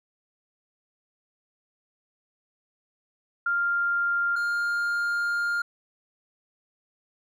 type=tone pair in turn; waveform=sine / triangle; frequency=1396.9 / 1405.8 Hz; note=F6 / F6; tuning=0 / +11 cents; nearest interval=unison; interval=11 cents; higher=second; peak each=-22 dBFS; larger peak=neither; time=3.46-4.36 / 4.36-5.62 s; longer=second; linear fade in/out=5 ms; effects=none